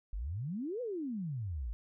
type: exponential two-way sweep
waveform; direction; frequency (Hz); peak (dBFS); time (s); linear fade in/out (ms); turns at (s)
sine; up then down; 43.65 to 516 to 50.6; -35; 0.13-1.73; 0; 0.81
effects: none